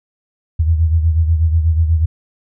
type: beating tone pair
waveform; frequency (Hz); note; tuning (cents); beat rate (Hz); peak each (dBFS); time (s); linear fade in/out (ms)
sine; 80.2 / 88.4; E2 / F2; -47 / +22; 8.2; -11 / -19; 0.59-2.06; 10
effects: none